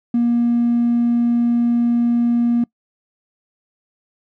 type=tone; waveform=triangle; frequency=237.3 Hz; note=A#3; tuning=31 cents sharp; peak=-10 dBFS; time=0.14-2.64 s; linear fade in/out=5 ms; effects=noise-tail reverb RT60 0.1 s tail -26 dB re dry + tanh soft clip ceiling -10 dBFS